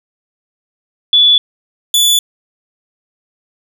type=tone pair in turn; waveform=sine / sawtooth; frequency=3443 / 3460 Hz; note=A7 / A7; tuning=-38 / -30 cents; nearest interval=unison; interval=8 cents; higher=second; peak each=-5 dBFS; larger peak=neither; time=1.13-1.38 / 1.94-2.19 s; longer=neither; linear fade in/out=2 ms; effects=none